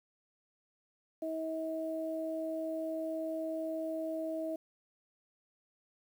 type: tone pair together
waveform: sine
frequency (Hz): 320.5 / 641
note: E4 / E5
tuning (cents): -49 / -49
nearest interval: octave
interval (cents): 1200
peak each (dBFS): -38 / -36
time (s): 1.22-4.56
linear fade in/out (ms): 5
effects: 10-bit